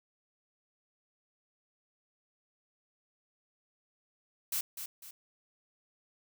blue noise with echo, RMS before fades -33 dBFS, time 4.52-4.61 s, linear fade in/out 5 ms, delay 250 ms, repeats 2, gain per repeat -8 dB, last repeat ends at 5.11 s, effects none

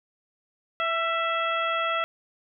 harmonic tone with a mistuned harmonic, 659.3 Hz, E5, in tune, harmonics 1 / 2 / 3 / 4 / 5, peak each -30 / -26 / -33 / -33 / -35 dBFS, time 0.8-2.04 s, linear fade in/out 0 ms, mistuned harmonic 2, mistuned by +29 cents, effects none

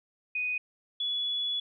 sine tone pair in turn, 2489 / 3407 Hz, D#7 / G#7, 0 / +44 cents, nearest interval perfect fourth, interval 544 cents, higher second, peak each -28 dBFS, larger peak neither, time 0.35-0.58 / 1-1.6 s, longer second, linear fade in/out 5 ms, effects none

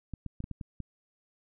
clicks, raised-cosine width 5 ms, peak -25 dBFS, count 7, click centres 0.137 / 0.263 / 0.404 / 0.441 / 0.513 / 0.612 / 0.803 s, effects none

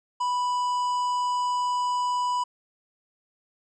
harmonic tone with a mistuned harmonic, 987.8 Hz, B5, in tune, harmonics 1 / 3 / 5 / 7 / 8, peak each -23 / -40 / -43 / -46 / -49 dBFS, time 0.2-2.44 s, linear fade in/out 10 ms, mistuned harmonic 8, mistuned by +27 cents, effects none

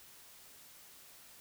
silence, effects white hiss -57 dBFS RMS until 1.4 s

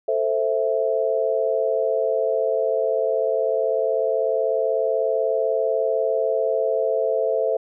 sine chord, A minor, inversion none, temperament equal with one note detuned, 443.1 / 523.3 / 659.3 Hz, A4 / C5 / E5, +12 / 0 / 0 cents, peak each -23 dBFS, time 0.08-7.57 s, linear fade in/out 5 ms, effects none

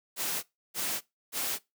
white noise bursts, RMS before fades -32 dBFS, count 3, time 0.16-1.59 s, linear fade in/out 50 ms, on 270 ms, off 310 ms, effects noise-tail reverb RT60 0.2 s tail -21 dB re dry + high-pass 150 Hz 12 dB/octave

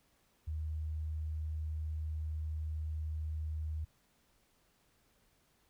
sine tone, 77.78 Hz, D#2, in tune, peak -35 dBFS, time 0.47-3.85 s, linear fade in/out 10 ms, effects pink hiss -72 dBFS RMS until 5.69 s

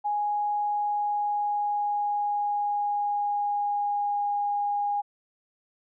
sine tone with pitch glide, 829 to 818.5 Hz, G#5 to G#5, -3 to -25 cents, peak -24 dBFS, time 0.04-5.02 s, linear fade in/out 20 ms, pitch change -22 cents, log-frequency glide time 0.52-4.31 s, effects none

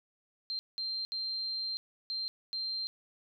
sine tone bursts at uneven times, 4158 Hz, C8, 12 cents flat, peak -33 dBFS, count 5, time 0.5-0.59 / 0.78-1.05 / 1.12-1.77 / 2.1-2.28 / 2.53-2.87 s, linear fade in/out 0 ms, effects none

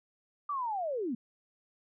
sine linear sweep, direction down, 1193 to 213.2 Hz, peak -31 dBFS, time 0.49-1.15 s, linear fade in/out 5 ms, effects none

